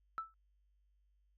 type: tone with exponential decay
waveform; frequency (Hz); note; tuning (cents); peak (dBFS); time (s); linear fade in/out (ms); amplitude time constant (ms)
sine; 1318.5; E6; 0; -33; 0.18-0.34; 0; 34
effects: tanh soft clip ceiling -29 dBFS + added 50 Hz sine -70 dBFS peak until 1.37 s

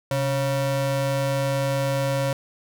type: ring-modulated tone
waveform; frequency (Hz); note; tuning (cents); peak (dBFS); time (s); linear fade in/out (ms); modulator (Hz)
square; 207.7; G#3; 0; -19; 0.11-2.33; 2; 340
effects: none

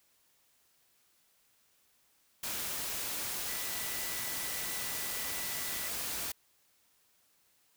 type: tone in noise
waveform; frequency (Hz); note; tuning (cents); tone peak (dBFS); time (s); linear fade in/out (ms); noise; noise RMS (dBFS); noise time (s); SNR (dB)
sine; 1975.5; B6; 0; -47; 3.48-5.88; 5; white; -37; 2.43-6.32; -13
effects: white hiss -70 dBFS RMS until 7.76 s

